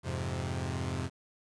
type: chord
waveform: sawtooth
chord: F minor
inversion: none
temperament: equal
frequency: 87.31 / 103.83 / 130.81 Hz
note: F2 / Ab2 / C3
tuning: 0 / 0 / 0 cents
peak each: -32 / -35 / -32 dBFS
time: 0.03-1.1 s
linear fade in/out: 50 ms
effects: resampled to 22050 Hz + 10-bit